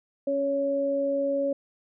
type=tone pair together; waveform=sine; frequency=277.2 / 558.3 Hz; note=C#4 / C#5; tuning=0 / +12 cents; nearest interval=octave; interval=1212 cents; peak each=-30 / -24 dBFS; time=0.27-1.53 s; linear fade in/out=5 ms; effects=none